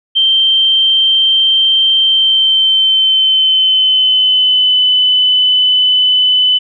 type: tone with pitch glide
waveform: sine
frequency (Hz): 3136 to 3010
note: G7 to F#7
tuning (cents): 0 to +29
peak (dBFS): -7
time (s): 0.15-6.59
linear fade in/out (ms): 20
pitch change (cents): -71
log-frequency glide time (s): 1.98-4.79
effects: none